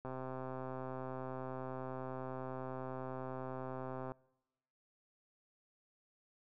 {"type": "click train", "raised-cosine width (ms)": 1, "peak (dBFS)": -30, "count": 530, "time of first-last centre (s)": [0.05, 4.119], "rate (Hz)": 130, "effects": ["noise-tail reverb RT60 1.0 s tail -25 dB re dry"]}